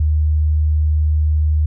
sine tone, 76.5 Hz, D#2, 29 cents flat, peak -12 dBFS, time 0-1.66 s, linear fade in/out 5 ms, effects none

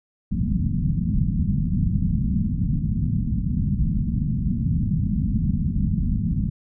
white low-pass noise, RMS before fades -22 dBFS, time 0.31-6.5 s, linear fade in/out 10 ms, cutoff 220 Hz, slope 48 dB/octave, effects none

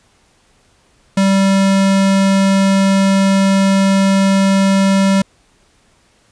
square tone, 194.5 Hz, G3, 13 cents flat, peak -10 dBFS, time 1.17-5.22 s, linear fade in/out 5 ms, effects pink hiss -54 dBFS RMS until 6.31 s + resampled to 22050 Hz

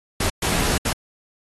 pink noise bursts at uneven times, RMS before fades -22 dBFS, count 3, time 0.2-0.3 / 0.42-0.78 / 0.85-0.93 s, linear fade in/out 5 ms, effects AAC 32 kbps

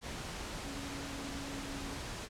sine tone in noise, 277.2 Hz, C#4, in tune, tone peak -44 dBFS, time 0.63-2 s, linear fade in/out 50 ms, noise pink, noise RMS -42 dBFS, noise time 0.01-2.29 s, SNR -5 dB, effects low-pass 8000 Hz 12 dB/octave

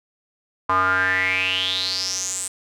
square tone with band-pass filter sweep, 93.4 Hz, F#2, 17 cents sharp, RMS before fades -22 dBFS, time 0.69-2.48 s, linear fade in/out 5 ms, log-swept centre 1100 to 8500 Hz, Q 8.4, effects none

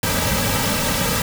pink noise with comb filter, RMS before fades -20 dBFS, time 0.03-1.22 s, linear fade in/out 2 ms, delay 2.8 ms, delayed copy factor -0.8, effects none

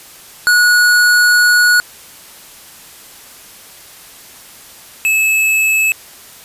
square tone pair in turn, 1459 / 2600 Hz, F#6 / E7, -25 / -24 cents, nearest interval minor seventh, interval 1001 cents, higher second, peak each -8 / -11 dBFS, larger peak first, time 0.47-1.8 / 5.05-5.92 s, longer first, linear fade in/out 0 ms, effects white hiss -38 dBFS RMS until 6.44 s + resampled to 32000 Hz

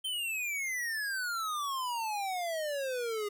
square exponential sweep, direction down, 3136 to 406.2 Hz, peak -33 dBFS, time 0.04-3.29 s, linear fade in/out 10 ms, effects none

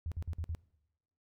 sine tone bursts, 81.9 Hz, E2, 11 cents flat, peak -34 dBFS, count 5, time 0.06-0.549 s, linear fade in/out 0 ms, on 57 ms, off 51 ms, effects noise-tail reverb RT60 0.9 s tail -22 dB re dry

